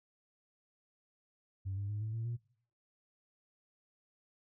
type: tone with pitch steps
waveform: sine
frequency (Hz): 96.2 / 100.29 / 104.54 / 108.98 / 113.61 / 118.44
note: G2 / G2 / G#2 / A2 / A#2 / A#2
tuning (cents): -32 / +40 / +12 / -16 / -44 / +28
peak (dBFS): -34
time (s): 1.65-2.37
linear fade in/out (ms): 20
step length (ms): 120
effects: noise-tail reverb RT60 0.5 s tail -19 dB re dry + tanh soft clip ceiling -32 dBFS